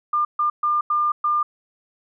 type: tone bursts at uneven times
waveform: sine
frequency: 1200 Hz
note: D6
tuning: 37 cents sharp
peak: -17 dBFS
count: 5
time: 0.13-0.25 / 0.39-0.5 / 0.63-0.81 / 0.9-1.12 / 1.24-1.43 s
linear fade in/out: 5 ms
effects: none